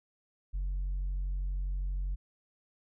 sine tone with tanh clipping, 46.25 Hz, F#1, in tune, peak -31 dBFS, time 0.53-2.16 s, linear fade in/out 20 ms, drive 1 dB, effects none

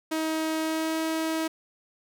sawtooth tone with pitch glide, 317.3 to 320.8 Hz, D#4 to E4, +34 to -47 cents, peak -22 dBFS, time 0.11-1.48 s, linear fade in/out 10 ms, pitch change +19 cents, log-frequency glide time 0.6-1 s, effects none

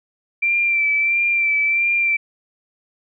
sine tone with vibrato, 2349 Hz, D7, in tune, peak -15 dBFS, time 0.42-2.17 s, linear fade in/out 10 ms, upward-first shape sine, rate 1.5 Hz, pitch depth 32 cents each way, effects none

